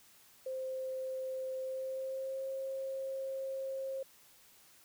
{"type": "tone with pitch glide", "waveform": "sine", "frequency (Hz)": [522, 535.1], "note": ["C5", "C5"], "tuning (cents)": [-4, 39], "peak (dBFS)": -36, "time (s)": [0.46, 4.03], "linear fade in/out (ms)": 5, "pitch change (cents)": 43, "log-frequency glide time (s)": [1.62, 2.49], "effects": ["white hiss -62 dBFS RMS until 4.84 s"]}